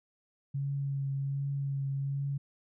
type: tone with vibrato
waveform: sine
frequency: 138.59 Hz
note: C#3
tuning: in tune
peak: -30 dBFS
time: 0.54-2.38 s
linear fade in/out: 10 ms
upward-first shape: triangle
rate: 1.3 Hz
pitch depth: 20 cents each way
effects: none